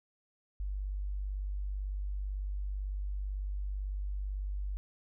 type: tone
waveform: sine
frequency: 49 Hz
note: G1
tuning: in tune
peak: -33 dBFS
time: 0.6-4.77 s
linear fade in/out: 0 ms
effects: none